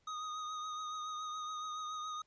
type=tone with vibrato; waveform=square; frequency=1244.5 Hz; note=D#6; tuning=in tune; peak=-40 dBFS; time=0.07-2.22 s; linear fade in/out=5 ms; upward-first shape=triangle; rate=7.1 Hz; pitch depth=32 cents each way; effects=pink hiss -75 dBFS RMS until 2.26 s + resampled to 16000 Hz